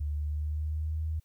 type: tone with pitch glide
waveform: sine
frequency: 74 to 78.85 Hz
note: D2 to D#2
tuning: +14 to +24 cents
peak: -29 dBFS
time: 0-1.2 s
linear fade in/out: 10 ms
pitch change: +110 cents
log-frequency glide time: 0.14-1.06 s
effects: white hiss -73 dBFS RMS until 1.24 s